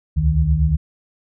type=tone cluster; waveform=sine; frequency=67.7 / 76.1 / 155.1 Hz; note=C#2 / D#2 / D#3; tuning=-40 / -38 / -5 cents; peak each=-18 dBFS; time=0.16-0.77 s; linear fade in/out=20 ms; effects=none